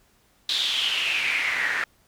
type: noise with band-pass filter sweep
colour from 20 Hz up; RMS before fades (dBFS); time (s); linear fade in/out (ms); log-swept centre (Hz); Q
pink; -25; 0.49-1.84; 2; 3800 to 1700; 6.3
effects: pink hiss -62 dBFS RMS until 2.07 s